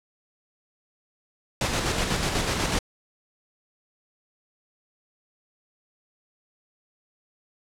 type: noise with tremolo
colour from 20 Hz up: pink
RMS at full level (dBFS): -24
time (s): 1.61-2.79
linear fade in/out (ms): 2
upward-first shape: square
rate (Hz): 8.1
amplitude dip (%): 35
effects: low-pass 8000 Hz 12 dB/octave